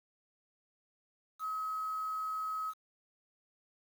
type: tone with quantisation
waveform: sine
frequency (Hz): 1277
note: D#6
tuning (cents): +45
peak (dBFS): -34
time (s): 1.39-2.74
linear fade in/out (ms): 50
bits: 9
effects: none